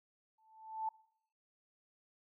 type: tone with exponential growth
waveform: sine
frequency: 880 Hz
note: A5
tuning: in tune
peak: -32 dBFS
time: 0.38-0.89 s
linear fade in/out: 5 ms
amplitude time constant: 110 ms
effects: noise-tail reverb RT60 0.7 s tail -23 dB re dry